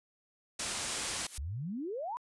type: low-pass noise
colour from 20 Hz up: white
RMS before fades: -37 dBFS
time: 0.59-1.27 s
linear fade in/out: 5 ms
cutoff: 10000 Hz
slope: 48 dB/octave
type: noise with exponential growth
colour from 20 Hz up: blue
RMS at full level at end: -35 dBFS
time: 1.14-1.38 s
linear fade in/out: 5 ms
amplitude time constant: 52 ms
type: exponential sweep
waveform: sine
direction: up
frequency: 62.2 to 1030 Hz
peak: -35 dBFS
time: 1.38-2.17 s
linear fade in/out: 0 ms
effects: resampled to 24000 Hz